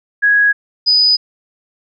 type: tone pair in turn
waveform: sine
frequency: 1661.2 / 4978 Hz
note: G#6 / D#8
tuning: 0 / 0 cents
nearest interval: octave + perfect fifth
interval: 1900 cents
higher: second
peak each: -8 dBFS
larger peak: neither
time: 0.22-0.53 / 0.86-1.17 s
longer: neither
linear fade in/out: 20 ms
effects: none